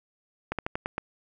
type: slowing click train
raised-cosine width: 0.5 ms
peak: -14 dBFS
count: 6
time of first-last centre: 0.52-0.981 s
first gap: 67 ms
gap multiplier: 1.16
effects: none